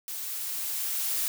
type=noise with level ramp; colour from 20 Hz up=blue; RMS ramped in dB=-36 to -28 dBFS; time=0.08-1.28 s; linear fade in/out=0 ms; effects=none